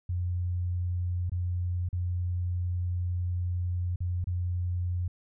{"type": "tone with dropouts", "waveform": "sine", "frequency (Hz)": 88.9, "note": "F2", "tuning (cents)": 31, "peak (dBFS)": -27, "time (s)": [0.09, 5.08], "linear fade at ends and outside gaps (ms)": 5, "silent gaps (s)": [[1.297, 1.318], [1.889, 1.928], [3.96, 4.004], [4.243, 4.27]], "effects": []}